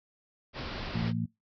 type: low-pass noise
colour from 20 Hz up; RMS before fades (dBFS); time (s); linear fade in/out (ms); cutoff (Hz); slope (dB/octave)
pink; -38; 0.53-1.13; 50; 5200; 96
type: harmonic tone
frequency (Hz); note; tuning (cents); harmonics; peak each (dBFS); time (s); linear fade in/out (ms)
56.9; A#1; -41; 2 / 3 / 4; -33 / -33 / -33; 0.94-1.26; 10
effects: noise-tail reverb RT60 0.2 s tail -23 dB re dry